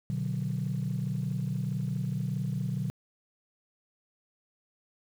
sine chord, B minor, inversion none, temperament just, 123.47 / 148.16 / 185.21 Hz, B2 / D3 / F#3, 0 / +16 / +2 cents, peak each -32 / -32 / -33 dBFS, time 0.1-2.9 s, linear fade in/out 0 ms, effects tanh soft clip ceiling -22 dBFS + 9-bit

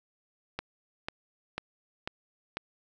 click train, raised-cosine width 0.3 ms, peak -17 dBFS, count 5, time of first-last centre 0.59-2.57 s, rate 2.02 Hz, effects none

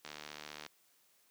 click train, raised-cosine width 0.2 ms, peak -27 dBFS, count 47, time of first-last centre 0.05-0.663 s, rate 75 Hz, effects white hiss -70 dBFS RMS until 1.3 s + high-pass 150 Hz 12 dB/octave

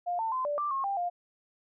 sine tone with pitch steps, 706 / 896 / 1030 / 585 / 1178 / 1081 / 793 / 704 Hz, F5 / A5 / C6 / D5 / D6 / C#6 / G5 / F5, +19 / +31 / -28 / -7 / +5 / -44 / +20 / +14 cents, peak -28 dBFS, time 0.06-1.1 s, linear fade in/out 20 ms, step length 130 ms, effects none

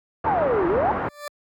white low-pass noise, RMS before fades -26 dBFS, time 0.24-1.09 s, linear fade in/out 5 ms, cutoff 1300 Hz, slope 24 dB/octave
sine exponential two-way sweep, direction down then up, 931 to 327.3 to 931 Hz, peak -19 dBFS, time 0.26-0.92 s, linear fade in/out 10 ms, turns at 0.67 s
20% pulse tone with exponential growth, 587.3 Hz, D5, in tune, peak -23 dBFS, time 0.99-1.28 s, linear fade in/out 2 ms, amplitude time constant 62 ms
effects high-pass 60 Hz 12 dB/octave

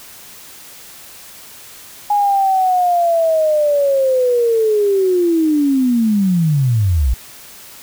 sine linear sweep, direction down, 830.6 to 55 Hz, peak -11 dBFS, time 2.1-7.14 s, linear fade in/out 5 ms, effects white hiss -38 dBFS RMS until 7.82 s

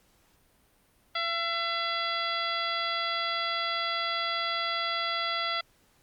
harmonic tone, 675 Hz, E5, 41 cents sharp, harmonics 1 / 2 / 3 / 4 / 5 / 6 / 7, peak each -37 / -32 / -34 / -42 / -34 / -41 / -38 dBFS, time 1.15-5.61 s, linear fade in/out 5 ms, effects pink hiss -65 dBFS RMS until 6.02 s + Opus 48 kbps

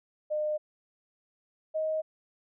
sine tone pair in turn, 607 / 628 Hz, D#5 / D#5, -43 / +16 cents, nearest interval minor second, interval 59 cents, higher second, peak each -27 dBFS, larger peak neither, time 0.3-0.58 / 1.74-2.02 s, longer neither, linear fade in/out 20 ms, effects none

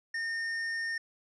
sine tone with hard clipping, 1827 Hz, A#6, 35 cents flat, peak -33 dBFS, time 0.14-0.98 s, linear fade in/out 5 ms, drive 8 dB, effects low-pass 9000 Hz 12 dB/octave

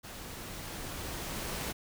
pink noise with level ramp, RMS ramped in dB -45 to -36 dBFS, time 0.03-1.73 s, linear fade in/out 20 ms, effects none

